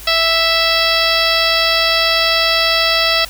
harmonic tone, 659.3 Hz, E5, in tune, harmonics 1 / 2 / 3 / 4 / 5 / 6 / 7 / 8, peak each -20 / -20 / -20 / -20 / -20 / -20 / -20 / -20 dBFS, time 0.07-3.25 s, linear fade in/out 5 ms, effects added 50 Hz sine -35 dBFS peak until 3.29 s + white hiss -35 dBFS RMS until 3.29 s

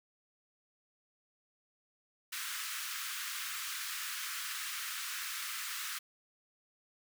pink high-pass noise, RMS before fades -40 dBFS, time 2.32-5.99 s, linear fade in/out 10 ms, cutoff 1200 Hz, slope 48 dB/octave, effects none

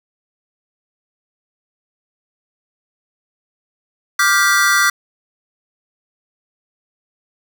square chord, G dominant seventh, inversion second, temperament just, 1176 / 1411.2 / 1568 / 1960 Hz, D6 / F6 / G6 / B6, +2 / +18 / 0 / -14 cents, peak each -18 dBFS, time 4.19-4.9 s, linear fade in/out 5 ms, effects none

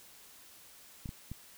clicks, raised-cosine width 5 ms, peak -28 dBFS, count 3, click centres 1.058 / 1.091 / 1.316 s, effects white hiss -56 dBFS RMS until 1.57 s

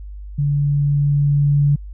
sine tone with level ramp, 143.7 Hz, D3, 37 cents flat, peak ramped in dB -15 to -11 dBFS, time 0.38-1.76 s, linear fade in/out 10 ms, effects added 50 Hz sine -30 dBFS peak until 1.93 s

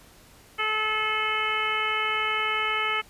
harmonic tone, 432.4 Hz, A4, 30 cents flat, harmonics 1 / 2 / 3 / 4 / 5 / 6 / 7, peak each -36 / -35 / -28 / -35 / -28 / -34 / -32 dBFS, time 0.58-3.02 s, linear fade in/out 20 ms, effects pink hiss -53 dBFS RMS until 3.09 s + resampled to 32000 Hz

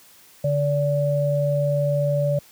sine tone pair together, 144.5 / 578 Hz, D3 / D5, -28 / -28 cents, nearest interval 2 octaves, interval 2400 cents, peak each -21 dBFS, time 0.44-2.39 s, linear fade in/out 5 ms, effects white hiss -51 dBFS RMS until 2.51 s + high-pass 60 Hz 12 dB/octave

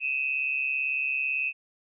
sine tone pair together, 2528 / 2666 Hz, D#7 / E7, +27 / +19 cents, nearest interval minor second, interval 92 cents, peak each -27 / -30 dBFS, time 0-1.53 s, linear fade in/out 50 ms, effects none

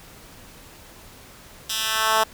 10% pulse tone with high-pass filter sweep, 220 Hz, A3, in tune, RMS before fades -22 dBFS, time 1.69-2.24 s, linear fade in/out 10 ms, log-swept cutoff 3900 to 700 Hz, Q 1.1, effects pink hiss -46 dBFS RMS until 2.33 s

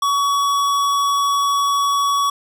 sine tone with hard clipping, 1128 Hz, C#6, 30 cents sharp, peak -17 dBFS, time 0.02-2.3 s, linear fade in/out 5 ms, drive 16 dB, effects none

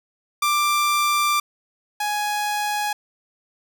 sawtooth tone pair in turn, 1181 / 833.6 Hz, D6 / G#5, +9 / +6 cents, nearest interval tritone, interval 603 cents, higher first, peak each -14 / -18 dBFS, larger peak first, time 0.42-1.4 / 2-2.93 s, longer first, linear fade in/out 5 ms, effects none

